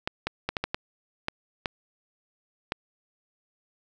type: clicks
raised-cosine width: 0.3 ms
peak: -11 dBFS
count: 9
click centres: 0.075 / 0.27 / 0.49 / 0.568 / 0.64 / 0.745 / 1.284 / 1.658 / 2.721 s
effects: none